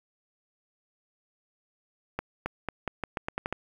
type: accelerating click train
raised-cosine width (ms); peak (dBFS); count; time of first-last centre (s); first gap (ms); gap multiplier
0.5; -15; 10; 2.19-3.526; 270; 0.84
effects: 8-bit